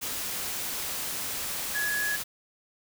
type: tone in noise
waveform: sine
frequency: 1683 Hz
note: G#6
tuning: 23 cents sharp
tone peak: -27 dBFS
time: 1.74-2.17 s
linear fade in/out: 20 ms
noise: white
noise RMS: -33 dBFS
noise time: 0.01-2.24 s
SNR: +3 dB
effects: none